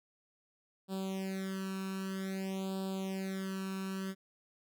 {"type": "tone with flanger", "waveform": "sawtooth", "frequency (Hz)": 191.4, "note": "G3", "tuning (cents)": -41, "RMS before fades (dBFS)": -38, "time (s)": [0.88, 4.15], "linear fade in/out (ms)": 50, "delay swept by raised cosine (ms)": [0.24, 0.75], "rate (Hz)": 0.52, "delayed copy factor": 1, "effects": []}